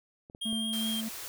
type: clicks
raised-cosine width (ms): 2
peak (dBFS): -36 / -33 / -32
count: 3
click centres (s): 0.299 / 0.349 / 0.529
type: tone with vibrato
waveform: square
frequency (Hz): 3215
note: G7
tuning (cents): +43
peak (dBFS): -33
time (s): 0.41-1.01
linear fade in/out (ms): 10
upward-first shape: sine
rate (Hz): 4.7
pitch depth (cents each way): 16
type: tone with tremolo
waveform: triangle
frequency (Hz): 221.9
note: A3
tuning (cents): +15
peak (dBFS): -29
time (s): 0.45-1.09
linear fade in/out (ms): 10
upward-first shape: sine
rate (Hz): 3.1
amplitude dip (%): 25
type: band-stop noise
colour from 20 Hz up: white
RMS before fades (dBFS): -41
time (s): 0.73-1.28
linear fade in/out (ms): 0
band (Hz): 120 to 300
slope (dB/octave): 48
effects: none